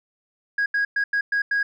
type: tone bursts at uneven times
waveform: sine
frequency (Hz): 1646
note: G#6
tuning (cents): -16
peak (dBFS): -17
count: 6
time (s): 0.58-0.66 / 0.74-0.85 / 0.96-1.04 / 1.13-1.21 / 1.32-1.42 / 1.51-1.63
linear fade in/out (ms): 5
effects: tanh soft clip ceiling -17 dBFS